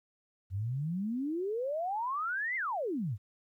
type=exponential two-way sweep; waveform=sine; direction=up then down; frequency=89.9 to 2125 to 89.9 Hz; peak=-31 dBFS; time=0.5-3.18 s; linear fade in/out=50 ms; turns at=2.56 s; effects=12-bit